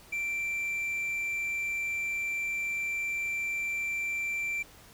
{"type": "tone", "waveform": "triangle", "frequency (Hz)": 2349, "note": "D7", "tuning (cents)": 0, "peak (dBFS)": -28, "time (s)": [0.12, 4.63], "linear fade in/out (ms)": 10, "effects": ["pink hiss -54 dBFS RMS until 4.93 s"]}